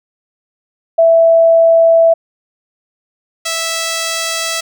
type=tone pair in turn; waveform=sine / 5% pulse; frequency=661 / 657.2 Hz; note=E5 / E5; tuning=+5 / -5 cents; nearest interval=unison; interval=10 cents; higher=first; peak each=-5 dBFS; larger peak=neither; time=0.98-2.14 / 3.45-4.61 s; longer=neither; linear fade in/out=10 ms; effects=none